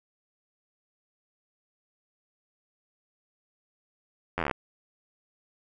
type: slowing click train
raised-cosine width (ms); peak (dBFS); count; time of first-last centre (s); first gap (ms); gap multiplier
0.5; -13; 11; 4.38-4.512; 11; 1.04
effects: none